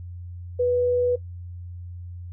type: tone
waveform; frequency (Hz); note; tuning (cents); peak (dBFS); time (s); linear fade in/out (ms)
sine; 491.7; B4; -8; -18; 0.59-1.16; 10
effects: noise-tail reverb RT60 0.1 s tail -17 dB re dry + added 88 Hz sine -34 dBFS peak until 2.32 s